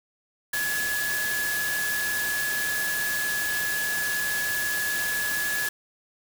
sine tone in noise, 1695 Hz, G#6, 35 cents sharp, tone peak -26 dBFS, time 0.53-5.69 s, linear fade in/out 5 ms, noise white, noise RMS -31 dBFS, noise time 0.53-5.69 s, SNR +2 dB, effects none

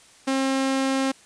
sawtooth tone, 267.7 Hz, C4, 40 cents sharp, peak -17 dBFS, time 0.27-1.12 s, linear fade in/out 10 ms, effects white hiss -52 dBFS RMS until 1.25 s + resampled to 22050 Hz

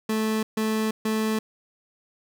30% pulse tone bursts, 218.4 Hz, A3, 13 cents flat, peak -20 dBFS, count 3, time 0.09-1.39 s, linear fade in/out 5 ms, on 340 ms, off 140 ms, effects none

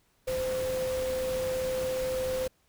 sine tone in noise, 516 Hz, C5, 24 cents flat, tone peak -28 dBFS, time 0.27-2.48 s, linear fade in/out 10 ms, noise pink, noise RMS -39 dBFS, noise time 0.27-2.48 s, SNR +8 dB, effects pink hiss -69 dBFS RMS until 2.68 s

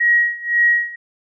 sine tone with tremolo, 1898 Hz, A#6, 31 cents sharp, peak -10 dBFS, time 0-0.96 s, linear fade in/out 10 ms, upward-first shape sine, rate 1.9 Hz, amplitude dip 90%, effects none

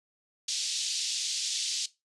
white band-pass noise, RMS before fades -32 dBFS, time 0.48-1.86 s, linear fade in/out 5 ms, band 3300 to 6600 Hz, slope 24 dB/octave, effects noise-tail reverb RT60 0.2 s tail -17 dB re dry + resampled to 24000 Hz

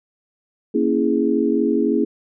sine chord, A# half-diminished seventh, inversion none, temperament equal with one note detuned, 233.9 / 277.2 / 329.6 / 415.3 Hz, A#3 / C#4 / E4 / G#4, +6 / 0 / 0 / 0 cents, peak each -21 dBFS, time 0.74-2.05 s, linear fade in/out 10 ms, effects none

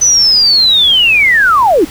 sine linear sweep, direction down, 6080 to 268.6 Hz, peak -5 dBFS, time 0.01-1.85 s, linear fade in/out 10 ms, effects pink hiss -30 dBFS RMS until 1.9 s

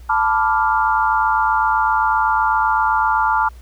sine chord, B half-diminished seventh, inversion third, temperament equal, 880 / 987.8 / 1174.7 / 1396.9 Hz, A5 / B5 / D6 / F6, 0 / 0 / 0 / 0 cents, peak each -17 / -21 / -21 / -20 dBFS, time 0.09-3.49 s, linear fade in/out 10 ms, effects added 60 Hz sine -36 dBFS peak until 3.61 s + pink hiss -52 dBFS RMS until 3.61 s

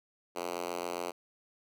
5% pulse tone with high-pass filter, 87.31 Hz, F2, in tune, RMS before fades -37 dBFS, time 0.35-1.12 s, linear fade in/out 20 ms, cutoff 390 Hz, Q 1.3, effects none

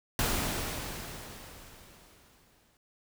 pink noise with exponential decay, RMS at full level -28 dBFS, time 0.19-2.77 s, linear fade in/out 1 ms, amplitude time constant 560 ms, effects none

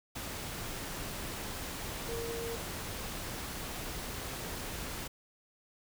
sine tone in noise, 463.4 Hz, A#4, 10 cents flat, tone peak -37 dBFS, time 2.08-2.56 s, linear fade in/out 10 ms, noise pink, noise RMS -40 dBFS, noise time 0.15-5.08 s, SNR 0 dB, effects none

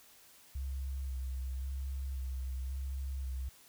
sine tone with vibrato, 66 Hz, C2, 16 cents sharp, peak -35 dBFS, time 0.55-3.49 s, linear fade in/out 5 ms, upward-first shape square, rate 0.93 Hz, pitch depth 29 cents each way, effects white hiss -60 dBFS RMS until 3.68 s

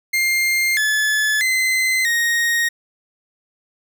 40% pulse tone with pitch steps, 2110 / 1722 / 2055 / 1869 Hz, C7 / A6 / C7 / A#6, +14 / -38 / -32 / +4 cents, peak -15 dBFS, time 0.13-2.69 s, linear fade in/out 10 ms, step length 640 ms, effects none

